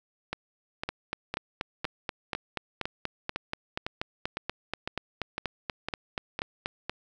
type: two click trains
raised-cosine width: 0.3 ms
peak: -15 / -14 dBFS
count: 14 / 25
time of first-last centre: 0.33-6.896 / 0.89-6.659 s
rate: 1.98 / 4.16 Hz
effects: none